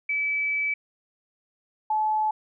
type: tone pair in turn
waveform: sine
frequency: 2300 / 861.5 Hz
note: D7 / A5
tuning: -37 / -37 cents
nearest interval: octave + perfect fourth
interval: 1700 cents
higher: first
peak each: -23 / -21 dBFS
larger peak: second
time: 0.09-0.74 / 1.9-2.31 s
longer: first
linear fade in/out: 5 ms
effects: none